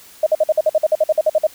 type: tone bursts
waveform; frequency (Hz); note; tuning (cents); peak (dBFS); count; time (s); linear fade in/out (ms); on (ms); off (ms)
sine; 622.3; D#5; 0; -10; 15; 0.23-1.469; 5; 35; 51
effects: white hiss -44 dBFS RMS until 1.54 s